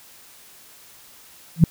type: tone with exponential growth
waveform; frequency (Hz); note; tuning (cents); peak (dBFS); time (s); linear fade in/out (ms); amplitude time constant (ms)
sine; 164.6; E3; -2; -3; 1.56-1.64; 2; 16
effects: white hiss -48 dBFS RMS until 1.7 s